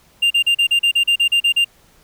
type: tone bursts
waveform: triangle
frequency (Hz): 2794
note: F7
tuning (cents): 0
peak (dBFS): -10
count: 12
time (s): 0.22-1.647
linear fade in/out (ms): 10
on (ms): 85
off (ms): 37
effects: pink hiss -53 dBFS RMS until 2.03 s